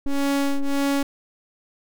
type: ring-modulated tone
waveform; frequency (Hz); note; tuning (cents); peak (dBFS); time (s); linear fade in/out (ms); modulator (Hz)
square; 139.9; C#3; +16; -17; 0.06-1.03; 5; 139
effects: none